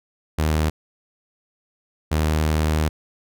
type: tone pair in turn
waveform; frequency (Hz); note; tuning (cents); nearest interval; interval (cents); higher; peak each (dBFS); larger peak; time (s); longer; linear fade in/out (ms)
sawtooth; 77.6 / 77.6; D#2 / D#2; -4 / -4; unison; 0; neither; -14; neither; 0.38-0.7 / 2.11-2.89; second; 10
effects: none